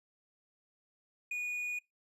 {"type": "tone", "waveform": "triangle", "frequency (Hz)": 2457, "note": "D#7", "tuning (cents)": -22, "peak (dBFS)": -32, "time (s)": [1.31, 1.79], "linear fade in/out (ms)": 5, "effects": ["noise-tail reverb RT60 0.2 s tail -24 dB re dry", "resampled to 32000 Hz"]}